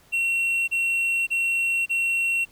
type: tone bursts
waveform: triangle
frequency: 2727 Hz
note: F7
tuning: 42 cents flat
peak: -19 dBFS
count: 4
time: 0.12-2.453 s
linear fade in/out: 20 ms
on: 560 ms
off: 31 ms
effects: pink hiss -56 dBFS RMS until 2.51 s